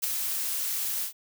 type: noise with ADSR envelope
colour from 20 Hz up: blue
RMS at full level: -25 dBFS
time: 0.02-1.13 s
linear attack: 20 ms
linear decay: 12 ms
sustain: -5 dB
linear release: 100 ms
effects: none